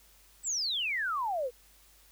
sine exponential sweep, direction down, 8110 to 466.2 Hz, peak -29 dBFS, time 0.43-1.51 s, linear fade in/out 50 ms, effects added 50 Hz sine -63 dBFS peak until 2.11 s + white hiss -61 dBFS RMS until 2.11 s

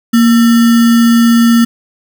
sine tone with sample-and-hold, 233.1 Hz, A#3, in tune, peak -4 dBFS, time 0.13-1.65 s, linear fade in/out 10 ms, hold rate 1575 Hz, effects none

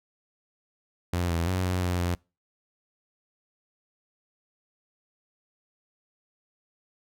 sawtooth tone with pitch steps, 88 / 84 / 92.4 / 91.2 / 89.5 / 87.8 Hz, F2 / E2 / F#2 / F#2 / F2 / F2, +14 / +33 / -2 / -24 / +43 / +10 cents, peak -21 dBFS, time 1.13-2.15 s, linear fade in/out 5 ms, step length 170 ms, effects noise-tail reverb RT60 0.3 s tail -26 dB re dry

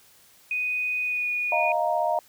sine tone with pitch glide, 2489 to 2456 Hz, D#7 to D#7, 0 to -23 cents, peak -24 dBFS, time 0.51-1.72 s, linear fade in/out 2 ms, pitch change -23 cents, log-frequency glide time 1.02-1.29 s
sine chord, Eb suspended second, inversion none, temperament equal, 622.3 / 698.5 / 932.3 Hz, Eb5 / F5 / Bb5, 0 / 0 / 0 cents, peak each -26 / -25 / -27 dBFS, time 1.52-2.19 s, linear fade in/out 2 ms
effects white hiss -56 dBFS RMS until 2.28 s

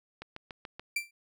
click train, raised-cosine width 0.3 ms, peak -25 dBFS, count 5, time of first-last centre 0.22-0.796 s, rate 6.95 Hz
40% pulse tone with exponential decay, 2352 Hz, D7, 2 cents sharp, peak -25 dBFS, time 0.96-1.11 s, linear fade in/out 5 ms, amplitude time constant 31 ms
effects none

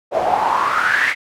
pink noise with band-pass filter sweep, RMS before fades -17 dBFS, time 0.11-1.15 s, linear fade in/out 50 ms, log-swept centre 590 to 2100 Hz, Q 7.6, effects none

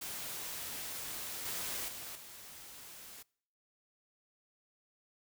white noise with level steps, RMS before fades -42 / -39 / -45 / -51 dBFS, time 0.01-3.23 s, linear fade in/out 10 ms, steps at 1.45 / 1.88 / 2.15 s, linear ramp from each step 5 ms, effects noise-tail reverb RT60 0.6 s tail -25 dB re dry

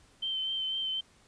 sine tone with vibrato, 3102 Hz, G7, 19 cents flat, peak -30 dBFS, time 0.22-1.01 s, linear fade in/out 10 ms, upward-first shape sine, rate 4 Hz, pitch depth 20 cents each way, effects pink hiss -62 dBFS RMS until 1.27 s + resampled to 22050 Hz

